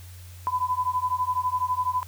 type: beating tone pair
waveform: sine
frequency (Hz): 998 / 1010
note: B5 / B5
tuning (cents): +18 / +39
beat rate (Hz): 12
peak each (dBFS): -26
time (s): 0.47-2.03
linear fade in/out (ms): 0
effects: added 90 Hz sine -41 dBFS peak until 2.07 s + white hiss -51 dBFS RMS until 2.07 s